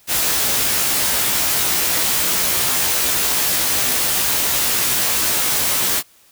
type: noise with comb filter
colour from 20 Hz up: white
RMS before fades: -18 dBFS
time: 0.07-6.03 s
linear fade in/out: 50 ms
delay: 16 ms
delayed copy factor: +0.85
effects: white hiss -52 dBFS RMS until 6.31 s